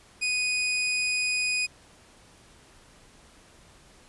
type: tone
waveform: sawtooth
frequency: 2485 Hz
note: D#7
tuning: 3 cents flat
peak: -21 dBFS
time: 0.21-1.67 s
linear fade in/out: 20 ms
effects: pink hiss -55 dBFS RMS until 4.08 s + resampled to 24000 Hz